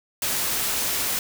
white noise, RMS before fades -25 dBFS, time 0.22-1.19 s, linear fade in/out 2 ms, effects none

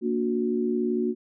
sine chord, Bb augmented, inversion none, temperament just, 233.1 / 291.4 / 364.2 Hz, Bb3 / D4 / F#4, 0 / -13 / -27 cents, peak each -26 / -31 / -26 dBFS, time 0.01-1.15 s, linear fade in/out 50 ms, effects none

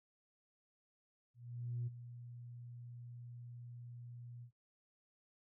sine tone with ADSR envelope, 120.4 Hz, B2, 44 cents flat, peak -36 dBFS, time 1.34-4.51 s, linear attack 530 ms, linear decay 20 ms, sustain -13 dB, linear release 84 ms, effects noise-tail reverb RT60 0.2 s tail -20 dB re dry + tanh soft clip ceiling -33 dBFS

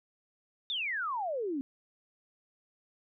sine exponential sweep, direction down, 3678 to 258.9 Hz, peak -31 dBFS, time 0.7-1.61 s, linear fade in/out 0 ms, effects none

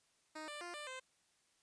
10% pulse tone with pitch steps, 310.7 / 592 / 349.4 / 594 / 518 Hz, D#4 / D5 / F4 / D5 / C5, -2 / +14 / +1 / +20 / -17 cents, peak -37 dBFS, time 0.35-1 s, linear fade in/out 10 ms, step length 130 ms, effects white hiss -75 dBFS RMS until 1.62 s + resampled to 22050 Hz

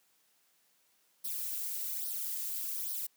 violet noise with flanger, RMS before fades -37 dBFS, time 1.24-3.07 s, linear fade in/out 10 ms, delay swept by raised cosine 0.2 to 2.8 ms, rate 1.2 Hz, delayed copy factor +0.95, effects white hiss -71 dBFS RMS until 3.16 s + high-pass 150 Hz 12 dB/octave

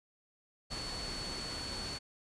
sine tone in noise, 4435 Hz, C#8, in tune, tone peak -41 dBFS, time 0.7-1.99 s, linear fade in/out 20 ms, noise pink, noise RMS -42 dBFS, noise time 0.7-1.99 s, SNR -2 dB, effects resampled to 22050 Hz

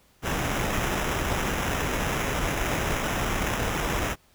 pink noise with sample-and-hold, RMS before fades -27 dBFS, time 0.22-4.16 s, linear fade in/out 50 ms, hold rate 4410 Hz, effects pink hiss -61 dBFS RMS until 4.34 s

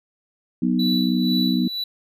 sine chord, B major, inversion second, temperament equal, 185 / 246.9 / 311.1 Hz, F#3 / B3 / D#4, 0 / 0 / 0 cents, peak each -22 / -20 / -25 dBFS, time 0.62-1.68 s, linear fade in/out 5 ms
triangle tone with tremolo, 3951 Hz, B7, in tune, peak -21 dBFS, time 0.79-1.84 s, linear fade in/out 5 ms, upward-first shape sine, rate 2.1 Hz, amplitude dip 70%
effects none

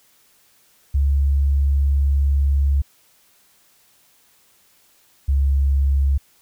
sine tone pair in turn, 69.8 / 68.96 Hz, C#2 / C#2, +13 / -8 cents, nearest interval unison, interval 21 cents, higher first, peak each -14 dBFS, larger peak neither, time 0.94-2.82 / 5.28-6.18 s, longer first, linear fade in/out 10 ms, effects white hiss -57 dBFS RMS until 6.41 s

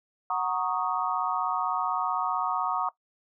sine chord, D# minor seventh, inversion first, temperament equal, 740 / 932.3 / 1108.7 / 1244.5 Hz, F#5 / A#5 / C#6 / D#6, 0 / 0 / 0 / 0 cents, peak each -31 dBFS, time 0.3-2.89 s, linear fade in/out 2 ms, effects noise-tail reverb RT60 0.1 s tail -18 dB re dry

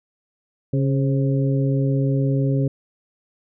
harmonic tone with a mistuned harmonic, 137.2 Hz, C#3, 17 cents flat, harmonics 1 / 2 / 3 / 4, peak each -18 / -24 / -28 / -30 dBFS, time 0.73-2.68 s, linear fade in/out 5 ms, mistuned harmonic 4, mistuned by -45 cents, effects none

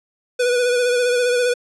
square tone with vibrato, 490.8 Hz, B4, 11 cents flat, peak -16 dBFS, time 0.39-1.54 s, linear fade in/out 10 ms, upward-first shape sine, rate 15 Hz, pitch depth 33 cents each way, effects resampled to 24000 Hz

